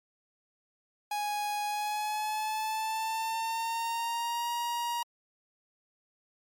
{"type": "tone with pitch glide", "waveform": "45% pulse", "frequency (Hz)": [830.6, 948.6], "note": ["G#5", "A#5"], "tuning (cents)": [0, 30], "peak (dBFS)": -30, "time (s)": [1.11, 5.03], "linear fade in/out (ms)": 5, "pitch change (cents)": 230, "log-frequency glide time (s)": [1.65, 4.5], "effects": ["MP3 64 kbps"]}